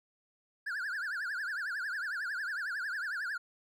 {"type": "tone with vibrato", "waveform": "triangle", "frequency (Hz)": 1568, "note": "G6", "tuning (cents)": 0, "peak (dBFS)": -32, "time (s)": [0.66, 3.38], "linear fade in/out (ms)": 10, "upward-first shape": "triangle", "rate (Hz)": 11, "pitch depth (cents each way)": 240, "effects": []}